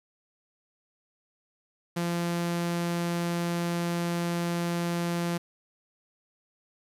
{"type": "tone", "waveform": "sawtooth", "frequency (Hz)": 171.9, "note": "F3", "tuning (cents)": -27, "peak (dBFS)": -23, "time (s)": [1.96, 5.38], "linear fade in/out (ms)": 10, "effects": ["resampled to 32000 Hz", "9-bit"]}